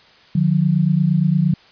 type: tone pair together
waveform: sine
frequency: 151.36 / 180 Hz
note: D#3 / F#3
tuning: -47 / -47 cents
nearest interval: minor third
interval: 300 cents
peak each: -16 dBFS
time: 0.35-1.54 s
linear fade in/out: 5 ms
effects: white hiss -49 dBFS RMS until 1.71 s + resampled to 11025 Hz